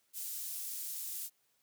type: high-pass noise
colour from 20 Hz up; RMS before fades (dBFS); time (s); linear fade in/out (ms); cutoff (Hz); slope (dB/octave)
pink; -41; 0.13-1.3; 50; 9200; 12
effects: white hiss -75 dBFS RMS until 1.62 s + high-pass 80 Hz 12 dB/octave